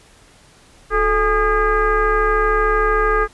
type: tone with frequency modulation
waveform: sine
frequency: 830.6 Hz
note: G#5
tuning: in tune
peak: -13 dBFS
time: 0.9-3.28 s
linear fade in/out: 50 ms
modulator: 397 Hz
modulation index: 2.1
effects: pink hiss -49 dBFS RMS until 3.33 s + resampled to 24000 Hz